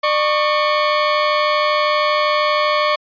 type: tone pair together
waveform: sawtooth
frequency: 600.7 / 1108.7 Hz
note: D5 / C#6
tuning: +39 / 0 cents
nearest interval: major seventh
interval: 1061 cents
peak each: -13 dBFS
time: 0.03-2.96 s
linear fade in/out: 10 ms
effects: resampled to 11025 Hz